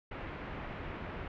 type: low-pass noise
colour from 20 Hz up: pink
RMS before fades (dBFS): -42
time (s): 0.11-1.28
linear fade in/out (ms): 5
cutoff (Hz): 2500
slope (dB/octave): 24
effects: none